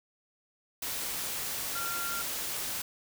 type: tone in noise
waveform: sine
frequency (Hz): 1383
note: F6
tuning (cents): -17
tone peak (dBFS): -35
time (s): 1.75-2.22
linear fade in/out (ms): 5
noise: white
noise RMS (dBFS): -35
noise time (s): 0.82-2.82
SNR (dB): -3
effects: none